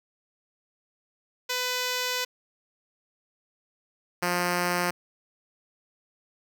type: tone pair in turn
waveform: 5% pulse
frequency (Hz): 500 / 176.78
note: B4 / F3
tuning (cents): +21 / +21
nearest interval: octave + tritone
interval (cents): 1800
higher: first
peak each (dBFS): -15 / -13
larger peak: second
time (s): 1.49-2.25 / 4.22-4.91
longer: first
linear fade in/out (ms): 10
effects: none